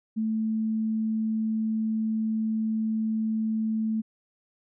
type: tone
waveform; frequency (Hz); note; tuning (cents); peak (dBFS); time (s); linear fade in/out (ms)
sine; 220; A3; 0; -24; 0.16-4.02; 20
effects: none